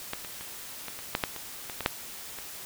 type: clicks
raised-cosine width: 0.3 ms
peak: -15 / -24 / -24 / -20 / -25 / -9 / -9 / -22 / -20 / -16 / -6 / -23 dBFS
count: 12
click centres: 0.134 / 0.248 / 0.41 / 0.883 / 0.99 / 1.151 / 1.238 / 1.363 / 1.698 / 1.807 / 1.861 / 2.387 s
effects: white hiss -42 dBFS RMS until 2.65 s